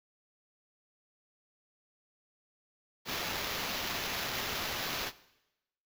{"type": "noise with sample-and-hold", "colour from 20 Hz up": "violet", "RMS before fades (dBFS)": -36, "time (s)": [3.05, 5.12], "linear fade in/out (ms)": 50, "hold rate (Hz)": 8820, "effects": ["noise-tail reverb RT60 0.9 s tail -18 dB re dry"]}